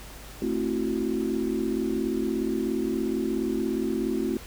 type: chord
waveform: sine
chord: F# half-diminished seventh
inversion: first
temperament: just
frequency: 222 / 266.4 / 333 / 370 Hz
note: A3 / C4 / E4 / F#4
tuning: +16 / +31 / +18 / 0 cents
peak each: -30 dBFS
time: 0.42-4.37 s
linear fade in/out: 2 ms
effects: added 50 Hz sine -45 dBFS peak until 4.46 s + pink hiss -45 dBFS RMS until 4.46 s